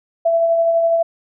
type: tone with tremolo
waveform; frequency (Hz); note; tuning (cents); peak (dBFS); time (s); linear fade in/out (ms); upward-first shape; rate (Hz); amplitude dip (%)
sine; 667; E5; +20; -11; 0.25-1.03; 10; sine; 12; 30
effects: none